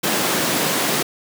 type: high-pass noise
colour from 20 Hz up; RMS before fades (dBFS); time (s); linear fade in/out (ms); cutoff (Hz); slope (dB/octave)
pink; -20; 0.03-1.03; 10; 170; 24
effects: none